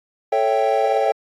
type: chord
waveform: triangle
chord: A dominant seventh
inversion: none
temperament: equal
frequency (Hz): 440 / 554.4 / 659.3 / 784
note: A4 / C#5 / E5 / G5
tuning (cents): 0 / 0 / 0 / 0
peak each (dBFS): -20 / -19 / -21 / -18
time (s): 0.32-1.12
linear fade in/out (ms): 5
effects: AAC 32 kbps